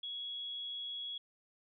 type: tone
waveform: sine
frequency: 3342 Hz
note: G#7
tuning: 10 cents sharp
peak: -39 dBFS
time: 0.03-1.18 s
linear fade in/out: 5 ms
effects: none